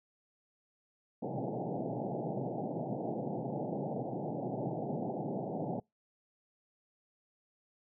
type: band-pass noise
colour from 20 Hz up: pink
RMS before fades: -37 dBFS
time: 1.22-5.8 s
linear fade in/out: 5 ms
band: 120 to 840 Hz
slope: 96 dB/octave
effects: noise-tail reverb RT60 0.2 s tail -26 dB re dry